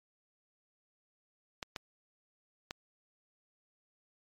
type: clicks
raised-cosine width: 0.2 ms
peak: -20 dBFS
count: 3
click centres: 1.628 / 1.762 / 2.709 s
effects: MP3 96 kbps